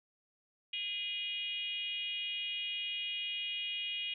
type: tone with frequency modulation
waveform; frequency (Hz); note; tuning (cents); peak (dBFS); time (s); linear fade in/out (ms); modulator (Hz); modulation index
sine; 2875; F7; +50; -35; 0.73-4.14; 5; 412; 1.1
effects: none